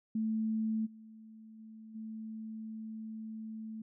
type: tone with level steps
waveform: sine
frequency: 220 Hz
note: A3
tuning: in tune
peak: -30 / -50 / -48 / -40 dBFS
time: 0.15-3.82 s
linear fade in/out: 5 ms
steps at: 0.85 / 1.58 / 1.94 s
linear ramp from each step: 20 ms
effects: none